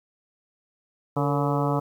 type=harmonic tone with a mistuned harmonic; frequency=142.6 Hz; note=C#3; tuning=49 cents sharp; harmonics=1 / 2 / 3 / 4 / 5 / 6 / 7 / 8 / 9; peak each=-25 / -28 / -30 / -31 / -32 / -33 / -33 / -34 / -35 dBFS; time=1.16-1.8 s; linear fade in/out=10 ms; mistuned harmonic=3; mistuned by=+77 cents; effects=9-bit